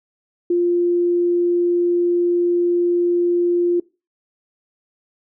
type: tone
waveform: sine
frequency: 349.2 Hz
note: F4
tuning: in tune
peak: -14 dBFS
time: 0.5-3.8 s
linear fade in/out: 5 ms
effects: noise-tail reverb RT60 0.3 s tail -23 dB re dry